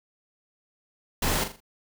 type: noise with echo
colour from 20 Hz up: pink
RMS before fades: -26 dBFS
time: 1.22-1.44 s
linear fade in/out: 5 ms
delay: 41 ms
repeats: 4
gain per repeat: -8 dB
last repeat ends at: 1.604 s
effects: none